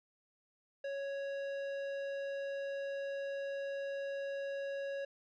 sine tone with tanh clipping, 554.4 Hz, C#5, in tune, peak -39 dBFS, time 0.84-5.05 s, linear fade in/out 5 ms, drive 13 dB, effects none

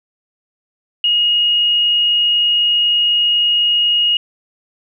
sine tone, 2874 Hz, F7, 49 cents sharp, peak -11 dBFS, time 1.04-4.17 s, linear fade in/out 2 ms, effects none

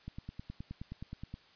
click train, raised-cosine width 5 ms, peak -29 dBFS, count 13, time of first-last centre 0.08-1.341 s, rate 9.52 Hz, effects white hiss -62 dBFS RMS until 1.55 s + resampled to 11025 Hz

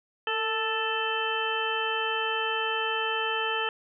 harmonic tone with a mistuned harmonic, 440 Hz, A4, in tune, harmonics 1 / 2 / 3 / 4 / 6 / 7, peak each -33 / -33 / -33 / -33 / -33 / -33 dBFS, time 0.27-3.69 s, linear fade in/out 2 ms, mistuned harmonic 1, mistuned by +34 cents, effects none

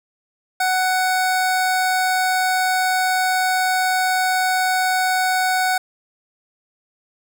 25% pulse tone, 744 Hz, F#5, 9 cents sharp, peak -13 dBFS, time 0.6-5.78 s, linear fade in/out 5 ms, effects none

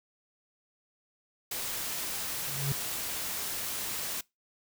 white noise, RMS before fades -35 dBFS, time 1.51-4.21 s, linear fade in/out 5 ms
triangle tone with exponential growth, 138.59 Hz, C#3, in tune, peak -23 dBFS, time 2.29-2.72 s, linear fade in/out 0 ms, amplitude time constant 92 ms
effects noise-tail reverb RT60 0.2 s tail -23 dB re dry

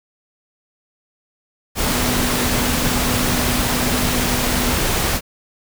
sine tone in noise, 246.9 Hz, B3, in tune, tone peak -24 dBFS, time 1.81-4.78 s, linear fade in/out 50 ms, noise pink, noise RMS -19 dBFS, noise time 1.75-5.21 s, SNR -8 dB, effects none

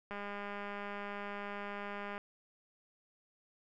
click train, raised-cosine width 0.5 ms, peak -28 dBFS, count 421, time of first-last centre 0.11-2.179 s, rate 203 Hz, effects none

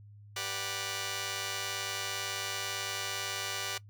5% pulse chord, G major seventh, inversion none, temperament just, 392 / 490 / 588 / 735 Hz, G4 / B4 / D5 / F#5, 0 / -14 / +2 / -12 cents, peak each -30 / -31 / -30 / -31 dBFS, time 0.36-3.78 s, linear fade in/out 5 ms, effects noise-tail reverb RT60 0.1 s tail -20 dB re dry + added 103 Hz sine -50 dBFS peak until 3.89 s

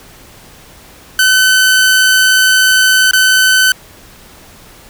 sawtooth tone with dropouts, 1519 Hz, F#6, 45 cents sharp, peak -3 dBFS, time 1.19-3.72 s, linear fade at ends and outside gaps 2 ms, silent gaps 3.111-3.133 s, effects pink hiss -39 dBFS RMS until 4.89 s

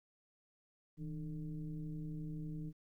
sine tone with frequency modulation, 158.9 Hz, D#3, 37 cents sharp, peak -40 dBFS, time 0.97-2.73 s, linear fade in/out 50 ms, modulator 143 Hz, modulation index 0.87, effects 13-bit

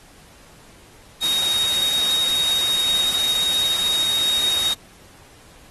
sine tone in noise, 3752 Hz, A#7, 11 cents sharp, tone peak -18 dBFS, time 1.22-4.74 s, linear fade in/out 10 ms, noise white, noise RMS -27 dBFS, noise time 1.22-4.74 s, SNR +6 dB, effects pink hiss -49 dBFS RMS until 5.7 s + AAC 32 kbps

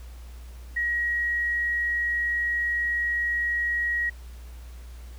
sine tone, 1900 Hz, A#6, 33 cents sharp, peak -23 dBFS, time 0.76-4.1 s, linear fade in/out 10 ms, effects added 60 Hz sine -39 dBFS peak until 5.18 s + pink hiss -54 dBFS RMS until 5.18 s

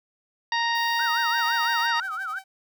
harmonic tone, 932.3 Hz, A#5, in tune, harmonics 1 / 2 / 3 / 4 / 5 / 6, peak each -25 / -26 / -34 / -32 / -34 / -40 dBFS, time 0.52-2 s, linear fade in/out 2 ms
violet noise, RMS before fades -43 dBFS, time 0.75-1.87 s, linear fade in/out 2 ms
sine tone with vibrato, 1396.9 Hz, F6, in tune, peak -28 dBFS, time 0.99-2.39 s, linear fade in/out 5 ms, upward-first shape sine, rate 5.9 Hz, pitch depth 210 cents each way
sawtooth tone with tremolo, 768 Hz, G5, 36 cents flat, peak -35 dBFS, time 1.37-2.44 s, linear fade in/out 5 ms, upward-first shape triangle, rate 12 Hz, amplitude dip 85%
effects none

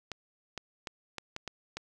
clicks, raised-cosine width 0.2 ms, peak -20 dBFS, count 7, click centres 0.117 / 0.577 / 0.872 / 1.183 / 1.364 / 1.477 / 1.77 s, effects none

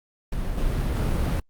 brown noise with level steps, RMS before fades -28 / -24 / -22 dBFS, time 0.32-1.4 s, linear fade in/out 5 ms, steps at 0.57 / 0.95 s, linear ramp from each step 10 ms, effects Opus 48 kbps

